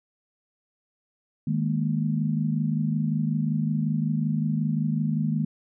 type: chord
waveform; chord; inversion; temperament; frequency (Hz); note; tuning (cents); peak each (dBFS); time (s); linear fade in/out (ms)
sine; D# suspended fourth; none; equal; 155.56 / 207.7 / 233.1; D#3 / G#3 / A#3; 0 / 0 / 0; -25 / -28 / -28; 1.47-5.45; 5
effects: none